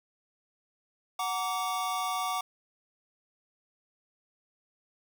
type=chord; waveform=square; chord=Gb augmented; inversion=none; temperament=just; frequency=740 / 925 / 1156.2 Hz; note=Gb5 / Bb5 / D6; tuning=0 / -14 / -27 cents; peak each=-34 / -39 / -33 dBFS; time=1.19-2.41 s; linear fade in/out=5 ms; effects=10-bit